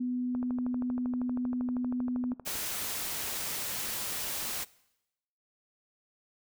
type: tone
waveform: sine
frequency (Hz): 248.6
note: B3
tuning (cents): +12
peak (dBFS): -29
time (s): 0-2.34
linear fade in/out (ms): 10
type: click train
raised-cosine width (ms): 1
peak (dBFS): -28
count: 29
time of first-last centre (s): 0.35-2.555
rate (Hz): 12.7
type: noise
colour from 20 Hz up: white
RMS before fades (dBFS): -35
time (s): 2.45-4.65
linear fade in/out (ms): 20
effects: noise-tail reverb RT60 0.9 s tail -22 dB re dry